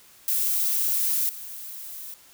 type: noise with level steps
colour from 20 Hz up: violet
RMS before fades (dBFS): -24 / -38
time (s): 0.28-2.14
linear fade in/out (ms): 0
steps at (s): 1.29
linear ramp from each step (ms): 2
effects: white hiss -53 dBFS RMS until 2.33 s